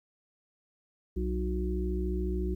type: harmonic tone with a mistuned harmonic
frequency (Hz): 62.1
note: B1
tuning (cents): +10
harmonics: 1 / 3 / 5 / 6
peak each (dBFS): -30 / -36 / -40 / -35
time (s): 1.16-2.55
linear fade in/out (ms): 10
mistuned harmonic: 6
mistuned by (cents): -38
effects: 11-bit